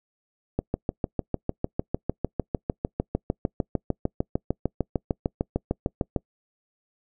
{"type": "click train", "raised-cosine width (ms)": 2, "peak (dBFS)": -10, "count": 38, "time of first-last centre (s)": [0.59, 6.162], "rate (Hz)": 6.64, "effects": ["noise-tail reverb RT60 0.1 s tail -26 dB re dry"]}